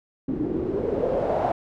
white noise with low-pass filter sweep, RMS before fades -25 dBFS, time 0.28-1.52 s, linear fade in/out 5 ms, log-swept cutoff 270 to 720 Hz, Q 4.6, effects none

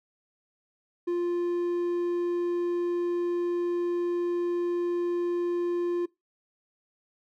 triangle tone, 349.2 Hz, F4, in tune, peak -23 dBFS, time 1.07-6.06 s, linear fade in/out 10 ms, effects noise-tail reverb RT60 0.2 s tail -22 dB re dry

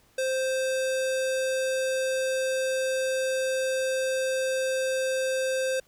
square tone with low-pass filter, 523.3 Hz, C5, in tune, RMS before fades -27 dBFS, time 0.18-5.8 s, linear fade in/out 5 ms, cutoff 9400 Hz, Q 1.4, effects pink hiss -62 dBFS RMS until 5.87 s

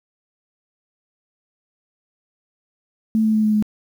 sine tone with pitch steps, 220 / 218 / 216 / 214 / 212 Hz, A3 / A3 / A3 / A3 / G#3, 0 / -16 / -32 / -48 / +36 cents, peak -14 dBFS, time 3.15-3.625 s, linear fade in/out 0 ms, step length 95 ms, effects 8-bit

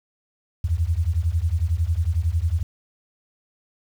sine beating tone pair, 77.78 / 88.78 Hz, D#2 / F2, 0 / +29 cents, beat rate 11 Hz, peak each -22 dBFS, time 0.64-2.63 s, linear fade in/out 5 ms, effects 8-bit

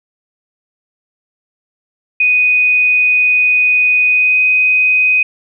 sine tone with pitch glide, 2489 to 2505 Hz, D#7 to D#7, 0 to +11 cents, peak -8 dBFS, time 2.2-5.23 s, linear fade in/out 5 ms, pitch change +11 cents, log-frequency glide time 4.07-4.39 s, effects none

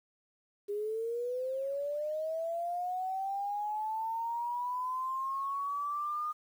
sine linear sweep, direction up, 403.8 to 1226 Hz, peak -32 dBFS, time 0.68-6.33 s, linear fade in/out 20 ms, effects 10-bit

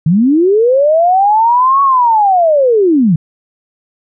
sine linear two-way sweep, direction up then down, 146.83 to 1122 to 146.83 Hz, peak -6 dBFS, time 0.06-3.16 s, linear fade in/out 5 ms, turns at 1.82 s, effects none

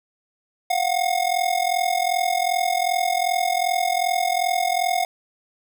square ring-modulated tone, 720 Hz, F#5, 47 cents flat, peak -17 dBFS, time 0.7-5.05 s, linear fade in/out 2 ms, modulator 21.3 Hz, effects none

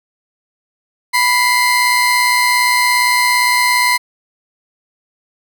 30% pulse tone pair together, 987.8 / 2093 Hz, B5 / C7, 0 / 0 cents, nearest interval octave + minor second, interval 1300 cents, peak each -11 dBFS, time 1.13-3.98 s, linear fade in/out 20 ms, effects none

